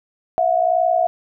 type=tone pair together; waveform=sine; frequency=660.3 / 722 Hz; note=E5 / F#5; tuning=+3 / -43 cents; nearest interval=major second; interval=154 cents; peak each=-17 dBFS; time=0.38-1.07 s; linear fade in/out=0 ms; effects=none